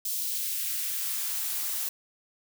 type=noise with high-pass filter sweep; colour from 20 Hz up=blue; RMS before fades=-31 dBFS; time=0.05-1.89 s; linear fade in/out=5 ms; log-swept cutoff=4300 to 420 Hz; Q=0.98; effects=none